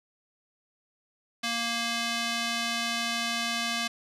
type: tone with band-pass filter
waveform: square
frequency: 233.1 Hz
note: A#3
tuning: in tune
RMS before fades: -30 dBFS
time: 1.43-3.88 s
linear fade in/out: 10 ms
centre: 3600 Hz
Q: 0.88
effects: resampled to 32000 Hz